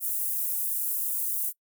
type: high-pass noise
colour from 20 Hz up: pink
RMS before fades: -29 dBFS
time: 0-1.53 s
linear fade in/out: 50 ms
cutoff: 11000 Hz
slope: 24 dB/octave
effects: noise-tail reverb RT60 0.1 s tail -22 dB re dry